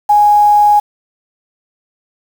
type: tone with quantisation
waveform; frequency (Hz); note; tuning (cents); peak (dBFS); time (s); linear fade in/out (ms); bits
sine; 830.6; G#5; 0; -5; 0.09-0.8; 10; 5
effects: none